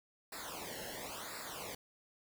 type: noise with flanger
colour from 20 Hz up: pink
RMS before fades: -45 dBFS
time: 0.32-1.75 s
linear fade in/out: 5 ms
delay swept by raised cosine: 0.32 to 0.85 ms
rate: 0.96 Hz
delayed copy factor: -0.9
effects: none